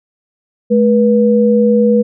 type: tone pair together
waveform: sine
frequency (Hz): 214.2 / 485.1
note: A3 / B4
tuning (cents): -46 / -31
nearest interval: octave + major second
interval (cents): 1415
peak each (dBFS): -10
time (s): 0.7-2.03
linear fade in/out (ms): 20
effects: none